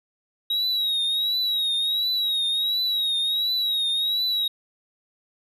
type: tone with vibrato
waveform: triangle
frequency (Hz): 3818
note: A#7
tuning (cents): +41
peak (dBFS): -20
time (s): 0.5-4.48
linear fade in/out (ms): 5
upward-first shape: triangle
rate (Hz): 1.4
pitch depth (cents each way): 84
effects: none